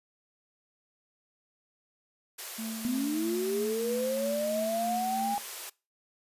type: high-pass noise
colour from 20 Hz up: white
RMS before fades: -40 dBFS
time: 2.38-5.7 s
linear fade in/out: 10 ms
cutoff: 350 Hz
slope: 96 dB/octave
type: tone with tremolo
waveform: triangle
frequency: 222.8 Hz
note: A3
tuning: 22 cents sharp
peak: -32 dBFS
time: 2.58-5.35 s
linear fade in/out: 10 ms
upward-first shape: sine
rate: 3.1 Hz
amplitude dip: 35%
type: linear sweep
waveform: sine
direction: up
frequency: 238.5 to 820 Hz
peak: -28 dBFS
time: 2.85-5.38 s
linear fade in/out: 0 ms
effects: noise-tail reverb RT60 0.3 s tail -23 dB re dry + resampled to 32000 Hz